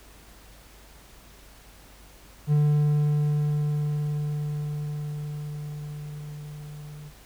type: tone with level ramp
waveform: triangle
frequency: 148.4 Hz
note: D3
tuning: 18 cents sharp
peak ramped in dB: -15 to -37 dBFS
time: 2.47-7.12 s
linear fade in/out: 50 ms
effects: added 50 Hz sine -52 dBFS peak until 7.25 s + pink hiss -52 dBFS RMS until 7.25 s